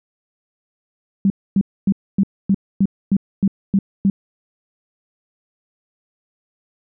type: tone bursts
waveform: sine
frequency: 196 Hz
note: G3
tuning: in tune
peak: -11 dBFS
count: 10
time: 1.25-4.1 s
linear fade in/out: 2 ms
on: 51 ms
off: 260 ms
effects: none